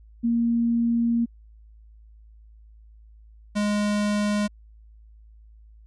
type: tone pair in turn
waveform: sine / square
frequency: 233.7 / 207.4 Hz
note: A#3 / G#3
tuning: +5 / -2 cents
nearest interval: major second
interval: 207 cents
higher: first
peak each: -19 / -22 dBFS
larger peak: first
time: 0.23-1.26 / 3.55-4.48 s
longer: first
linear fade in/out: 20 ms
effects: added 54 Hz sine -47 dBFS peak until 5.86 s + resampled to 22050 Hz